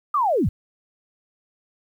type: linear sweep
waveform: sine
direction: down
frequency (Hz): 1243 to 54.8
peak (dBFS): -17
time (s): 0.14-0.49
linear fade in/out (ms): 5
effects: 9-bit